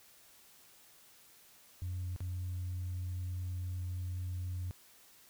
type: tone with dropouts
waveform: sine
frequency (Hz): 90.4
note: F#2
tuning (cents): -40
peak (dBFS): -34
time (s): 1.82-4.71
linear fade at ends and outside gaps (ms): 0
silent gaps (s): 2.162-2.205
effects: tanh soft clip ceiling -33 dBFS + white hiss -61 dBFS RMS until 5.29 s